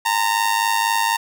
sawtooth tone with amplitude modulation, 918 Hz, A#5, 27 cents flat, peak -10 dBFS, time 0.05-1.17 s, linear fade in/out 10 ms, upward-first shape sine, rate 104 Hz, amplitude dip 70%, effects none

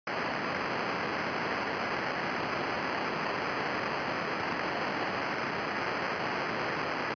white noise with sample-and-hold, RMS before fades -32 dBFS, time 0.07-7.14 s, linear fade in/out 2 ms, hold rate 3675 Hz, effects high-pass 150 Hz 12 dB/octave + resampled to 11025 Hz

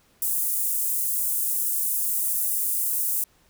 pink high-pass noise, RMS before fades -25 dBFS, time 0.22-3.24 s, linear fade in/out 2 ms, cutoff 9700 Hz, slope 24 dB/octave, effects pink hiss -61 dBFS RMS until 3.49 s

